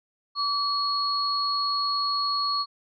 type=tone pair together; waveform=sine; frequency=1147 / 4330 Hz; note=D6 / C#8; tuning=-41 / -41 cents; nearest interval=octave + major seventh; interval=2300 cents; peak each=-26 dBFS; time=0.35-2.66 s; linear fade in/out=50 ms; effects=none